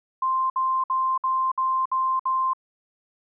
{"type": "tone bursts", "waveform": "sine", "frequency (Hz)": 1046.5, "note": "C6", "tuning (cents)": 0, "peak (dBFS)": -20, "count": 7, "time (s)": [0.22, 2.534], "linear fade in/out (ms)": 5, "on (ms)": 280, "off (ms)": 59, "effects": []}